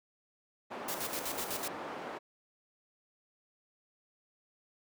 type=band-pass noise; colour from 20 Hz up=white; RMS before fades=-42 dBFS; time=0.7-2.19 s; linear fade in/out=20 ms; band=250 to 1000 Hz; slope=12 dB/octave
type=noise with tremolo; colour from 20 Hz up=white; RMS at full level=-37 dBFS; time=0.88-1.68 s; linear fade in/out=5 ms; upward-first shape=square; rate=8 Hz; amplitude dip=65%
effects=none